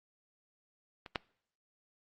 clicks, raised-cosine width 0.3 ms, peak -29 / -15 dBFS, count 2, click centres 1.062 / 1.158 s, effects noise-tail reverb RT60 0.6 s tail -23 dB re dry + Opus 32 kbps

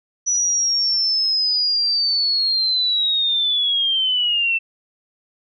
sine linear sweep, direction down, 5920 to 2664 Hz, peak -16 dBFS, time 0.26-4.59 s, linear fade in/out 20 ms, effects none

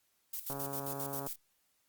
violet noise with tremolo, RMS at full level -39 dBFS, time 0.33-1.36 s, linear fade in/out 5 ms, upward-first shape square, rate 7.5 Hz, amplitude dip 70%
click train, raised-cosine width 1 ms, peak -28 dBFS, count 108, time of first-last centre 0.5-1.27 s, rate 139 Hz
effects white hiss -75 dBFS RMS until 1.88 s + Opus 48 kbps

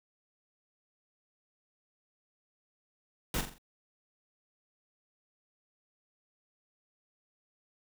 pink noise with echo, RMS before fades -32 dBFS, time 3.34-3.41 s, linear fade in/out 2 ms, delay 43 ms, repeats 4, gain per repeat -7 dB, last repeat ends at 3.582 s, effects none

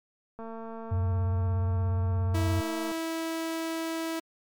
click train, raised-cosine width 1 ms, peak -28 dBFS, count 572, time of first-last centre 0.39-2.917 s, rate 226 Hz
sine tone with vibrato, 92.5 Hz, F#2, in tune, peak -24 dBFS, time 0.91-2.61 s, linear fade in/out 10 ms, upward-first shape sine, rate 17 Hz, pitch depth 99 cents each way
sawtooth tone, 326.3 Hz, E4, 18 cents flat, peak -26 dBFS, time 2.34-4.2 s, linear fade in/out 10 ms
effects MP3 96 kbps

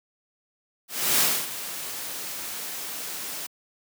white noise with ADSR envelope, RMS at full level -20 dBFS, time 0.88-3.47 s, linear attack 310 ms, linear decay 270 ms, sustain -14 dB, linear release 10 ms, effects high-pass 150 Hz 12 dB/octave

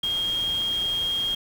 sine tone in noise, 3239 Hz, G#7, 44 cents flat, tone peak -23 dBFS, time 0.03-1.35 s, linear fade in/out 5 ms, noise pink, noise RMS -39 dBFS, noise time 0.03-1.35 s, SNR +13 dB, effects none

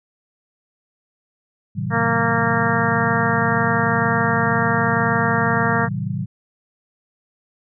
sine chord, A diminished seventh, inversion none, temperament just, 110 / 132 / 158.4 / 190.08 Hz, A2 / C3 / Eb3 / Gb3, 0 / +16 / +31 / +47 cents, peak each -27 dBFS, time 1.75-6.26 s, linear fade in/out 20 ms
harmonic tone, 231 Hz, A#3, 16 cents flat, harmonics 1 / 2 / 3 / 4 / 5 / 6 / 7 / 8, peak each -25 / -25 / -25 / -25 / -25 / -25 / -25 / -25 dBFS, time 1.9-5.89 s, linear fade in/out 50 ms
effects none

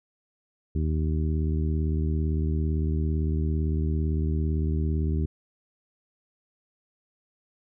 harmonic tone, 77.78 Hz, D#2, in tune, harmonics 1 / 2 / 3 / 4 / 5, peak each -24 / -30 / -34 / -36 / -38 dBFS, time 0.75-5.26 s, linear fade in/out 5 ms, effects none

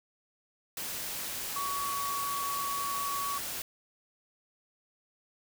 sine tone in noise, 1126 Hz, C#6, 27 cents sharp, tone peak -32 dBFS, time 1.56-3.38 s, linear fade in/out 2 ms, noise white, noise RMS -37 dBFS, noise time 0.77-3.62 s, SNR +2 dB, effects none

